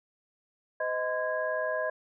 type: tone cluster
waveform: sine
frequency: 509 / 627 / 1024 / 1647 Hz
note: C5 / D#5 / C6 / G#6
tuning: -48 / +13 / -38 / -15 cents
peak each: -36 / -30 / -37 / -34 dBFS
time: 0.8-1.9 s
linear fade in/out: 5 ms
effects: none